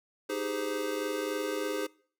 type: chord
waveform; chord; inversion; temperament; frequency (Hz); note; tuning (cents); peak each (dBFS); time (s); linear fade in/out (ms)
square; Ab major seventh; second; equal with one note detuned; 311.1 / 392 / 415.3 / 516.3; Eb4 / G4 / Ab4 / C5; 0 / 0 / 0 / -23; -38 / -39 / -36 / -37; 0.29-1.87; 10
effects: noise-tail reverb RT60 0.5 s tail -23 dB re dry

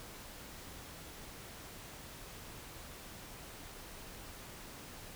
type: silence
effects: pink hiss -50 dBFS RMS until 5.15 s

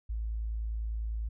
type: tone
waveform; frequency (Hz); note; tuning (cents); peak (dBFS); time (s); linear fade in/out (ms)
sine; 55; A1; 0; -31; 0.09-1.29; 10
effects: none

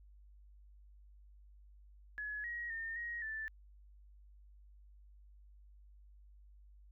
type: tone with pitch steps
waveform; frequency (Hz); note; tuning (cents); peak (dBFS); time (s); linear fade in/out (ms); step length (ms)
sine; 1696 / 1896 / 1818 / 1886 / 1761; G#6 / A#6 / A#6 / A#6 / A6; +36 / +29 / -44 / +20 / +1; -39; 2.18-3.48; 0; 260
effects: added 50 Hz sine -57 dBFS peak until 6.91 s

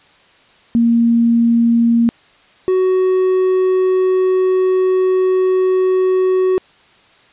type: tone pair in turn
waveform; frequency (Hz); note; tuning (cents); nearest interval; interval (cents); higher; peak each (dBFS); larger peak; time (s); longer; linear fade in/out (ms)
sine / triangle; 233.1 / 372.6; A#3 / F#4; 0 / +12; minor sixth; 812; second; -9; neither; 0.75-2.09 / 2.68-6.58; second; 0
effects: white hiss -49 dBFS RMS until 7.32 s + resampled to 8000 Hz

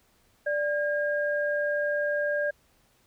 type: tone pair together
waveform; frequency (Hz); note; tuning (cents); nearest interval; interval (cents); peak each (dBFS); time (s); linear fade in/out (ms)
sine; 587.3 / 1619.4; D5 / G#6; 0 / -44; octave + tritone; 1756; -26 / -29; 0.46-2.51; 10
effects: pink hiss -65 dBFS RMS until 3.06 s

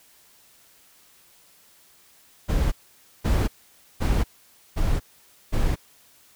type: noise bursts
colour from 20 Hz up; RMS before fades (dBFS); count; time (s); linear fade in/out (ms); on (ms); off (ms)
brown; -21; 5; 2.48-5.76; 20; 240; 520
effects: white hiss -56 dBFS RMS until 6.35 s

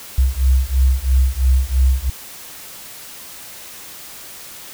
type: beating tone pair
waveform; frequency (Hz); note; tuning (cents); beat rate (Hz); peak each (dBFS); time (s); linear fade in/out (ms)
sine; 63.7 / 66.7; C2 / C2; -46 / +34; 3; -15; 0.18-2.1; 5
effects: white hiss -36 dBFS RMS until 4.73 s

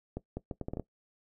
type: accelerating click train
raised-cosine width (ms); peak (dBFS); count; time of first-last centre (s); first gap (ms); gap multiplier
2; -22; 8; 0.17-0.797; 200; 0.71
effects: noise-tail reverb RT60 0.1 s tail -18 dB re dry

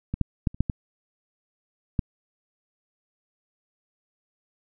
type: clicks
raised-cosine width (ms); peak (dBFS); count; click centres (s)
5; -15 / -9 / -9 / -29 / -8 / -13 / -10; 7; 0.14 / 0.213 / 0.472 / 0.545 / 0.606 / 0.698 / 1.992
effects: none

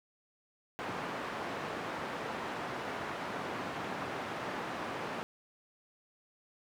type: band-pass noise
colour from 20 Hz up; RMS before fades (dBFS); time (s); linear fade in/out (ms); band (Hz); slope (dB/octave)
white; -39; 0.79-5.23; 0; 130 to 1300; 12
effects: none

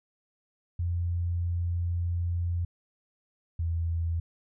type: tone pair in turn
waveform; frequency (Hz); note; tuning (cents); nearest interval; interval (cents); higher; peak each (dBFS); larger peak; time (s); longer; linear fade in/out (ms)
sine; 86.6 / 83.49; F2 / E2; -14 / +23; minor second; 63; first; -26; neither; 0.79-2.65 / 3.59-4.2; first; 5
effects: none

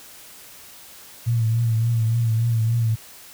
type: tone with vibrato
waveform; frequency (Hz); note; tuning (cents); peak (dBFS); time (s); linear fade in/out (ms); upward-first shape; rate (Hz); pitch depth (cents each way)
sine; 114.6; A#2; -29; -17; 1.26-2.96; 20; triangle; 3.5; 63
effects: white hiss -44 dBFS RMS until 3.33 s

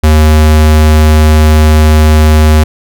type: tone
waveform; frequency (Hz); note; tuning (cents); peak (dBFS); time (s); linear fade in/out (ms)
square; 77.2; D#2; -13; -3; 0.03-2.64; 10
effects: none

